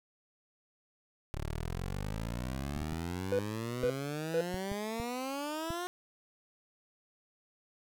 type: exponential sweep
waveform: 15% pulse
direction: up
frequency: 35.28 to 363.2 Hz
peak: -29 dBFS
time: 1.34-5.87 s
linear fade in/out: 0 ms
type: clicks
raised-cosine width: 5 ms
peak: -27 dBFS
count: 8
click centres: 2.768 / 2.82 / 2.926 / 3.839 / 4.543 / 4.717 / 5 / 5.705 s
type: tone bursts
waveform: triangle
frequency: 493.9 Hz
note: B4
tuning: in tune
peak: -25 dBFS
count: 3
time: 3.32-4.41 s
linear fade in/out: 2 ms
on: 70 ms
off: 440 ms
effects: none